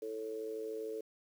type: tone with amplitude modulation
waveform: sine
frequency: 440 Hz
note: A4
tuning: in tune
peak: -34 dBFS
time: 0.02-1.01 s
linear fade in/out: 5 ms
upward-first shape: sine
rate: 113 Hz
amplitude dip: 80%
effects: 10-bit